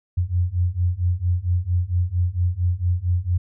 sine beating tone pair, 86.7 / 91.1 Hz, F2 / F#2, -12 / -26 cents, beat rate 4.4 Hz, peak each -22 / -21 dBFS, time 0.17-3.38 s, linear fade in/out 10 ms, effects none

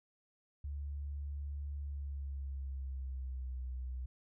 sine tone with pitch glide, 71.5 to 63.33 Hz, D2 to B1, -46 to +44 cents, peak -38 dBFS, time 0.64-4.06 s, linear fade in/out 5 ms, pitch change -210 cents, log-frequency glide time 1.8-3.6 s, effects none

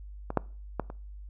clicks, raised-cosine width 1 ms, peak -19 / -9 / -14 / -26 dBFS, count 4, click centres 0.304 / 0.373 / 0.797 / 0.901 s, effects noise-tail reverb RT60 0.4 s tail -23 dB re dry + added 50 Hz sine -41 dBFS peak until 1.29 s

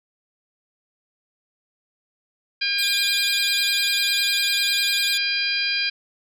harmonic tone, 805 Hz, G5, 46 cents sharp, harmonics 2 / 3 / 4 / 5 / 6, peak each -29 / -25 / -29 / -29 / -25 dBFS, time 2.61-5.9 s, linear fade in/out 10 ms
sawtooth tone with vibrato, 3773 Hz, A#7, 20 cents sharp, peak -21 dBFS, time 2.78-5.18 s, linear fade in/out 10 ms, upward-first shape sine, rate 10 Hz, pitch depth 180 cents each way
effects none

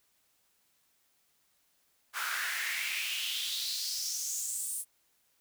pink noise with high-pass filter sweep, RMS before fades -35 dBFS, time 2.13-4.85 s, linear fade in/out 50 ms, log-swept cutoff 1300 to 9800 Hz, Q 4.3, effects white hiss -72 dBFS RMS until 5.4 s

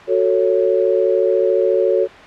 sine chord, F# minor, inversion none, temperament just, 370 / 444 / 555 Hz, F#4 / A4 / C#5, 0 / +16 / +2 cents, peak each -17 dBFS, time 0.07-2.08 s, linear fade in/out 50 ms, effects white hiss -37 dBFS RMS until 2.26 s + low-pass 2000 Hz 12 dB/octave

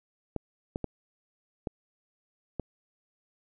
clicks, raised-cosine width 2 ms, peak -18 dBFS, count 5, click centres 0.363 / 0.759 / 0.843 / 1.672 / 2.597 s, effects none

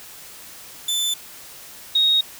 sawtooth / sine tone pair in turn, 3520 / 3754 Hz, A7 / A#7, 0 / +11 cents, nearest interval minor second, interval 111 cents, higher second, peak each -17 / -14 dBFS, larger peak second, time 0.88-1.14 / 1.95-2.21 s, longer neither, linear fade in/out 5 ms, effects white hiss -41 dBFS RMS until 2.39 s

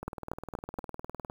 two click trains, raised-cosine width 1 ms, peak -20 / -24 dBFS, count 4 / 26, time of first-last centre 0.08-0.788 / 0.03-1.299 s, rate 4.24 / 19.7 Hz, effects 8-bit

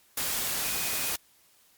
sine tone in noise, 2489 Hz, D#7, in tune, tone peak -40 dBFS, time 0.64-1.12 s, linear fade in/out 5 ms, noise white, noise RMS -30 dBFS, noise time 0.17-1.16 s, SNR -13 dB, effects white hiss -62 dBFS RMS until 1.77 s + MP3 96 kbps

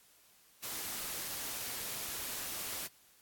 white noise, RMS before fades -40 dBFS, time 0.62-2.88 s, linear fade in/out 20 ms, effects white hiss -64 dBFS RMS until 3.21 s + AAC 64 kbps

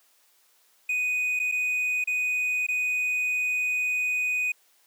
triangle tone with dropouts, 2489 Hz, D#7, in tune, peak -22 dBFS, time 0.89-4.52 s, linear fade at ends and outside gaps 5 ms, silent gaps 1.393-1.398 / 1.516-1.521 / 2.041-2.073 / 2.667-2.685 s, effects white hiss -63 dBFS RMS until 4.86 s + high-pass 400 Hz 12 dB/octave

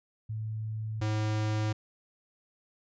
sine / square tone pair in turn, 109.3 / 107.61 Hz, A2 / A2, -11 / -38 cents, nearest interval unison, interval 27 cents, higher first, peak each -32 / -28 dBFS, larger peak second, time 0.29-1.01 / 1.01-1.73 s, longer neither, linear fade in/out 10 ms, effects resampled to 16000 Hz

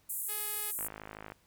white band-pass noise, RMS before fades -37 dBFS, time 0.09-0.88 s, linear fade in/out 10 ms, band 8100 to 16000 Hz, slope 48 dB/octave
5% pulse tone, 420.4 Hz, G#4, 21 cents sharp, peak -31 dBFS, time 0.28-0.72 s, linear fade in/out 20 ms
click train, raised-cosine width 0.5 ms, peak -28 dBFS, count 29, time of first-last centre 0.79-1.32 s, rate 52.8 Hz
effects pink hiss -68 dBFS RMS until 1.46 s

